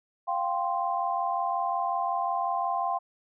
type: chord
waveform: sine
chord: F suspended second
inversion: none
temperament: equal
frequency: 698.5 / 784 / 1046.5 Hz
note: F5 / G5 / C6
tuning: 0 / 0 / 0 cents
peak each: -30 dBFS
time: 0.27-2.99 s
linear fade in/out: 20 ms
effects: none